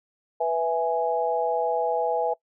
sine chord, E major, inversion second, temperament equal, 493.9 / 659.3 / 830.6 Hz, B4 / E5 / G#5, 0 / 0 / 0 cents, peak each -26 dBFS, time 0.4-2.34 s, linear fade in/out 10 ms, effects noise-tail reverb RT60 0.1 s tail -22 dB re dry

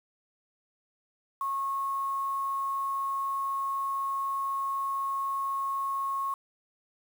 sine tone with quantisation, 1093 Hz, C#6, 25 cents flat, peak -28 dBFS, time 1.41-6.34 s, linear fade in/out 2 ms, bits 8, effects none

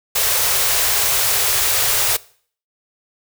white band-stop noise, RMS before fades -17 dBFS, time 0.15-2.17 s, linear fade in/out 10 ms, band 140 to 370 Hz, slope 96 dB/octave, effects noise-tail reverb RT60 0.5 s tail -21 dB re dry

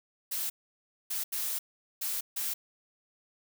blue noise bursts at uneven times, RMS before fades -33 dBFS, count 5, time 0.31-0.5 / 1.1-1.24 / 1.32-1.59 / 2.01-2.21 / 2.36-2.54 s, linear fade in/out 10 ms, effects none

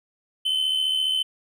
triangle tone with amplitude modulation, 3055 Hz, G7, 45 cents flat, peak -17 dBFS, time 0.45-1.23 s, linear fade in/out 10 ms, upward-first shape sine, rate 74.7 Hz, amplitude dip 50%, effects none

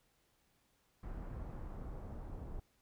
brown noise with low-pass filter sweep, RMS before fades -45 dBFS, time 1.03-2.6 s, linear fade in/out 5 ms, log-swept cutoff 1400 to 890 Hz, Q 1.1, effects pink hiss -75 dBFS RMS until 2.81 s

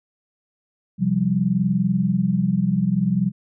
sine chord, C suspended fourth, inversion none, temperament equal with one note detuned, 130.81 / 174.61 / 195.09 Hz, C3 / F3 / G3, 0 / 0 / -8 cents, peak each -25 / -21 / -20 dBFS, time 0.98-3.32 s, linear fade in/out 50 ms, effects none

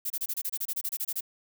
violet noise bursts, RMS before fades -31 dBFS, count 15, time 0.05-1.208 s, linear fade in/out 10 ms, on 52 ms, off 27 ms, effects none

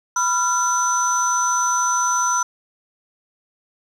sine tone cluster, 989 / 1376 / 6030 Hz, B5 / F6 / F#8, +2 / -26 / +32 cents, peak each -20 dBFS, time 0.16-2.43 s, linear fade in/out 5 ms, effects tanh soft clip ceiling -11 dBFS + 8-bit

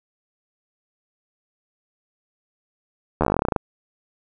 slowing click train, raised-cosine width 1 ms, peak -5 dBFS, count 16, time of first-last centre 3.21-3.562 s, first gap 12 ms, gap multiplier 1.09, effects none

